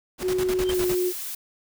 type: noise with tremolo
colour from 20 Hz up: pink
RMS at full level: -31 dBFS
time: 0.18-0.97 s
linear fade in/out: 50 ms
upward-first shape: square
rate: 9.8 Hz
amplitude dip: 75%
type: tone with pitch glide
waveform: sine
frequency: 368.4 to 361.9 Hz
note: F#4 to F#4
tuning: -7 to -38 cents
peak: -21 dBFS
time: 0.21-1.13 s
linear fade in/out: 50 ms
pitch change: -31 cents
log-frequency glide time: 0.73-0.8 s
type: tone with exponential growth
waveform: sine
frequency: 3136 Hz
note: G7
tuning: in tune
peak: -26 dBFS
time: 0.6-0.71 s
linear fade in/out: 5 ms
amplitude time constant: 23 ms
type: noise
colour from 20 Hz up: blue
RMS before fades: -33 dBFS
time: 0.74-1.35 s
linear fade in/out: 5 ms
effects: none